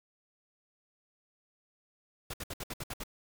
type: noise bursts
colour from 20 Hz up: pink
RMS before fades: -39 dBFS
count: 8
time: 2.3-3.037 s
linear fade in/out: 5 ms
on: 37 ms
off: 63 ms
effects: none